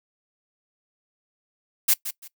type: noise with echo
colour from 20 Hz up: blue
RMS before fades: -18 dBFS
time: 1.88-1.94 s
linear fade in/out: 10 ms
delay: 170 ms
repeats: 2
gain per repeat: -12 dB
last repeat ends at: 2.28 s
effects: noise-tail reverb RT60 0.1 s tail -20 dB re dry